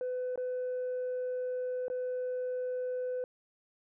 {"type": "tone with dropouts", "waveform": "sine", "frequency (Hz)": 503, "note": "B4", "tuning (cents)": 32, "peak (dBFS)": -30, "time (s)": [0.01, 3.24], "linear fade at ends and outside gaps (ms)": 1, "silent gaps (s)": [[0.358, 0.376], [1.882, 1.9]], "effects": ["tanh soft clip ceiling -30 dBFS"]}